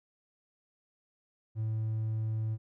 triangle tone, 110 Hz, A2, in tune, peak -27 dBFS, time 1.55-2.58 s, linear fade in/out 50 ms, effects tanh soft clip ceiling -24 dBFS

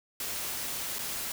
white noise with dropouts, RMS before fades -35 dBFS, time 0.2-1.32 s, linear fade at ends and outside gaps 2 ms, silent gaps 0.986-0.99 s, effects none

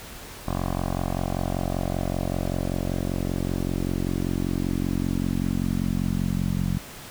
10% pulse tone with low-pass filter sweep, 45.18 Hz, F#1, 40 cents flat, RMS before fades -26 dBFS, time 0.46-6.79 s, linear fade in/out 20 ms, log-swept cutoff 1000 to 180 Hz, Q 2.2, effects pink hiss -41 dBFS RMS until 7.1 s

